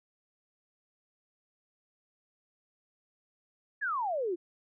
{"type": "exponential sweep", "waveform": "sine", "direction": "down", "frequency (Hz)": [1760, 330], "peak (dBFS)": -29, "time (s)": [3.81, 4.36], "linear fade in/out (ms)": 20, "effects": []}